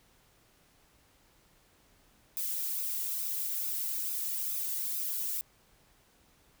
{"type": "noise with flanger", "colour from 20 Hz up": "violet", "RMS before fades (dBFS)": -34, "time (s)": [2.37, 5.41], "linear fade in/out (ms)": 0, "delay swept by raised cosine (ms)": [0.79, 2.09], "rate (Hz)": 2.3, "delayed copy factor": 0.55, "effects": ["pink hiss -65 dBFS RMS until 6.6 s"]}